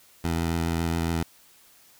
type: tone with vibrato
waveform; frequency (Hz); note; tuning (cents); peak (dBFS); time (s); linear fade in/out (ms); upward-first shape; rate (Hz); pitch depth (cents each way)
15% pulse; 83.3; E2; +19; -18; 0.24-1.23; 5; triangle; 7.2; 26
effects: white hiss -56 dBFS RMS until 1.99 s